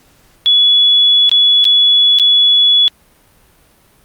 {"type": "tone with dropouts", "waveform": "sine", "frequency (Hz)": 3400, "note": "G#7", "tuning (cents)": 40, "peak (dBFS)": -6, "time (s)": [0.46, 2.88], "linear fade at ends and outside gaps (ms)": 0, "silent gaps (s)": [[1.294, 1.315], [1.643, 1.652], [2.187, 2.197]], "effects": ["pink hiss -50 dBFS RMS until 4.04 s", "Opus 48 kbps"]}